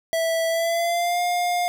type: tone with pitch glide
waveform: square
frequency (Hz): 657 to 708.2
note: E5 to F5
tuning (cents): -6 to +24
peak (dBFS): -21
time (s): 0.13-1.68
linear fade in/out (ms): 0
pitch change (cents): +130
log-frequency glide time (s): 0.48-1.21
effects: none